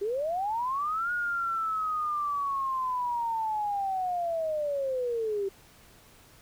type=linear two-way sweep; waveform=sine; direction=up then down; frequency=384 to 1447 to 384 Hz; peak=-27 dBFS; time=0.01-5.49 s; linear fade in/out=10 ms; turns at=1.12 s; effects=pink hiss -56 dBFS RMS until 6.41 s